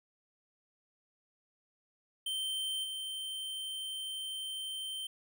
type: tone with level steps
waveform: square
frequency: 3114 Hz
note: G7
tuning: 12 cents flat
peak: -34 / -38 dBFS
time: 2.26-5.07 s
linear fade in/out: 5 ms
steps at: 2.83 s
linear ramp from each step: 20 ms
effects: none